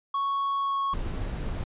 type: tone with pitch glide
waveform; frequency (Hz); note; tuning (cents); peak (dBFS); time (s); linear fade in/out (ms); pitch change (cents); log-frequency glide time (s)
triangle; 1108.7 to 1102.3; C#6 to C#6; 0 to -10; -23; 0.14-0.94; 5; -10; 0.59-0.8
type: noise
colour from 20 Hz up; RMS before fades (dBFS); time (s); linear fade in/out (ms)
brown; -31; 0.93-1.64; 5
effects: resampled to 8000 Hz